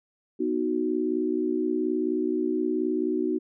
sine chord, B major, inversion none, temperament equal, 246.9 / 311.1 / 370 Hz, B3 / D#4 / F#4, 0 / 0 / 0 cents, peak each -30 / -27 / -27 dBFS, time 0.39-3.39 s, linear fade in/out 20 ms, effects none

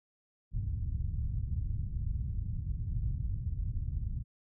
white low-pass noise, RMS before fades -34 dBFS, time 0.51-4.24 s, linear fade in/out 50 ms, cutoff 110 Hz, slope 24 dB/octave, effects none

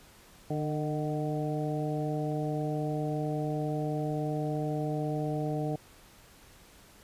harmonic tone with a mistuned harmonic, 150.6 Hz, D3, 44 cents sharp, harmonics 1 / 2 / 3 / 4 / 5, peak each -32 / -35 / -37 / -38 / -39 dBFS, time 0.5-5.76 s, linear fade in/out 5 ms, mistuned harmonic 4, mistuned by +44 cents, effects pink hiss -56 dBFS RMS until 7.03 s + resampled to 32000 Hz

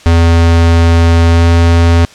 square tone with pitch glide, 83.8 to 84.43 Hz, E2 to E2, +29 to +42 cents, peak -5 dBFS, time 0.06-2.05 s, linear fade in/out 0 ms, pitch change +13 cents, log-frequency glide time 1.28-1.47 s, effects white hiss -37 dBFS RMS until 2.14 s + low-pass 6000 Hz 12 dB/octave

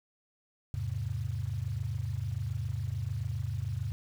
sine chord, E augmented, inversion none, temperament equal, 82.41 / 103.83 / 130.81 Hz, E2 / G#2 / B#2, 0 / 0 / 0 cents, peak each -38 / -34 / -36 dBFS, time 0.74-3.92 s, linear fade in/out 0 ms, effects 9-bit

